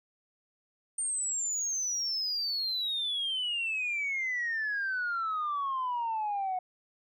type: exponential sweep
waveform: sine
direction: down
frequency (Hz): 8870 to 728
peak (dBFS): -28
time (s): 0.98-6.59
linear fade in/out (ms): 5
effects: tanh soft clip ceiling -26 dBFS